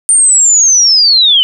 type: linear sweep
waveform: sine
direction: down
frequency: 9000 to 2960 Hz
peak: -4 dBFS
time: 0.09-1.43 s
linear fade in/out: 0 ms
effects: none